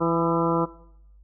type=harmonic tone with a mistuned harmonic; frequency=166.7 Hz; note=E3; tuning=20 cents sharp; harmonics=1 / 2 / 3 / 4 / 5 / 6 / 7 / 8; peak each=-27 / -24 / -26 / -33 / -34 / -29 / -31 / -33 dBFS; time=0-0.66 s; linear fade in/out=20 ms; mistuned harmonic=7; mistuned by=+53 cents; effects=noise-tail reverb RT60 0.8 s tail -20 dB re dry + added 50 Hz sine -49 dBFS peak until 1.23 s